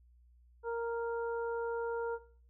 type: harmonic tone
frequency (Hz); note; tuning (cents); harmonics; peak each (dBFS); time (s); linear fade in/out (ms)
465.5; A#4; -2; 1 / 2 / 3; -34 / -41 / -45; 0.63-2.19; 50
effects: noise-tail reverb RT60 0.5 s tail -17 dB re dry + added 60 Hz sine -60 dBFS peak until 2.49 s